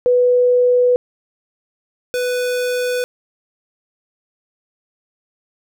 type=tone pair in turn; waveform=sine / square; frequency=493.9 / 495.9 Hz; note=B4 / B4; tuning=0 / +7 cents; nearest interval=unison; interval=7 cents; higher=second; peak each=-10 / -18 dBFS; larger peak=first; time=0.06-0.96 / 2.14-3.04 s; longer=neither; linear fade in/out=0 ms; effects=none